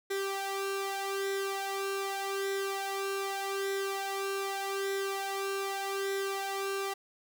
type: tone with flanger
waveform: sawtooth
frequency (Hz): 392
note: G4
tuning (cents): 0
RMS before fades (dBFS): -34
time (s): 0.1-6.94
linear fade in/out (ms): 10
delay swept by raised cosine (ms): 0.53 to 1.83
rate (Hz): 0.83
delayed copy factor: +0.7
effects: none